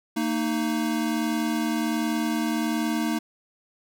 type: tone pair together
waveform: square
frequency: 228.2 / 309.5 Hz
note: A#3 / D#4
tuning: -37 / -9 cents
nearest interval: perfect fourth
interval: 528 cents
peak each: -27 dBFS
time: 0.16-3.19 s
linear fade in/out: 10 ms
effects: none